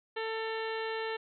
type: harmonic tone with a mistuned harmonic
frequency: 445.2 Hz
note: A4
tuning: 20 cents sharp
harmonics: 1 / 2 / 3 / 4 / 5 / 6 / 7 / 8 / 9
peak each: -35 / -40 / -45 / -41 / -46 / -47 / -49 / -52 / -49 dBFS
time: 0.16-1.17 s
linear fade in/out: 10 ms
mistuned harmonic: 6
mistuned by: +55 cents
effects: none